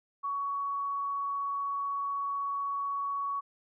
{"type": "tone", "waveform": "sine", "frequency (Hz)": 1121, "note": "C#6", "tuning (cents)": 19, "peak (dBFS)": -30, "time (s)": [0.23, 3.41], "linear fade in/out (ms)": 20, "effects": []}